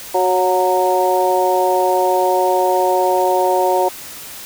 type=harmonic tone with a mistuned harmonic; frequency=184.5 Hz; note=F#3; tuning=5 cents flat; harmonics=2 / 3 / 4 / 5; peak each=-18 / -18 / -18 / -18 dBFS; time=0.14-3.89 s; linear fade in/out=10 ms; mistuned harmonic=4; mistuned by=-25 cents; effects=white hiss -33 dBFS RMS until 4.45 s